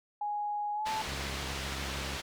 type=tone with pitch glide; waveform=sine; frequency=830 to 872.3 Hz; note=G#5 to A5; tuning=-1 to -15 cents; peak=-31 dBFS; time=0.21-1.02 s; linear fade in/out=5 ms; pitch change=+86 cents; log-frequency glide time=0.74-0.89 s
type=low-pass noise; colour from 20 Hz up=white; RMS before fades=-39 dBFS; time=0.85-2.22 s; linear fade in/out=20 ms; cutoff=3900 Hz; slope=12 dB/octave
type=tone with vibrato; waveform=sawtooth; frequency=68 Hz; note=C#2; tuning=33 cents flat; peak=-34 dBFS; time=1.07-2.18 s; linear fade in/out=20 ms; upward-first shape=triangle; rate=7 Hz; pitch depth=58 cents each way
effects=none